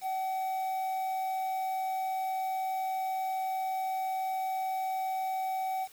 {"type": "tone with quantisation", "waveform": "triangle", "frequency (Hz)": 758, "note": "F#5", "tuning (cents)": 42, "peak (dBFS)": -28, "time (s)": [0.01, 5.88], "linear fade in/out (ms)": 50, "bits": 8, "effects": ["white hiss -56 dBFS RMS until 5.92 s"]}